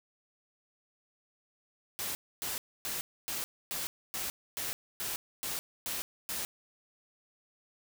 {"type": "noise bursts", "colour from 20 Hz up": "white", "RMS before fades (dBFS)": -36, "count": 11, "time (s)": [1.99, 6.45], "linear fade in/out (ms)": 0, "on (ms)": 160, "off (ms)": 270, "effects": []}